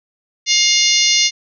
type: harmonic tone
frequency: 708 Hz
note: F5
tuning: 23 cents sharp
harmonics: 3 / 4 / 5 / 6 / 7 / 8 / 9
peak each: -19 / -19 / -19 / -19 / -19 / -19 / -19 dBFS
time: 0.46-1.31 s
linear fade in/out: 50 ms
effects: none